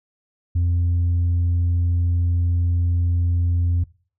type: tone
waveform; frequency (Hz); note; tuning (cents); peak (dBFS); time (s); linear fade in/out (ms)
sine; 86.7; F2; -12; -14; 0.55-3.84; 10
effects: noise-tail reverb RT60 0.4 s tail -22 dB re dry + tanh soft clip ceiling -15 dBFS